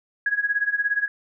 sine tone with tremolo, 1661.2 Hz, G#6, in tune, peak -17 dBFS, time 0.26-1.08 s, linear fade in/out 2 ms, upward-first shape sine, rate 17 Hz, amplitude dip 85%, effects none

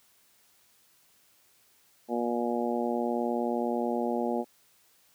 harmonic tone, 119.4 Hz, A#2, 42 cents sharp, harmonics 2 / 3 / 4 / 5 / 6 / 7, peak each -31 / -33 / -34 / -35 / -36 / -36 dBFS, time 2.08-4.45 s, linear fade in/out 50 ms, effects white hiss -64 dBFS RMS until 5.14 s + high-pass 60 Hz 12 dB/octave

